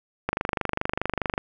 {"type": "click train", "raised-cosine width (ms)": 0.5, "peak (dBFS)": -9, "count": 28, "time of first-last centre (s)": [0.29, 1.379], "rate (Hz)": 24.8, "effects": []}